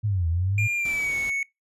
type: linear two-way sweep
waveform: sine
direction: down then up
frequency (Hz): 110 to 80.7 to 110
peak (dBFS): -21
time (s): 0.03-0.68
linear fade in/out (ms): 20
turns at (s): 0.28
type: tone with pitch glide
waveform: triangle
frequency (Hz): 2400 to 2214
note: D7 to C#7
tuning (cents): +37 to -3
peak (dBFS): -22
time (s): 0.58-1.43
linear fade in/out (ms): 2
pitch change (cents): -140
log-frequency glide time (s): 0.77-1.16
type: noise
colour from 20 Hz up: pink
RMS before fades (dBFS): -41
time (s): 0.85-1.3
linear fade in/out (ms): 2
effects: noise-tail reverb RT60 0.2 s tail -24 dB re dry + resampled to 32000 Hz